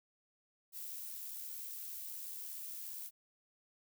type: noise with amplitude modulation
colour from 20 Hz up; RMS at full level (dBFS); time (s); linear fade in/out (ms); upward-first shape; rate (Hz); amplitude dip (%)
violet; -44; 0.72-3.11; 50; sine; 77; 30
effects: none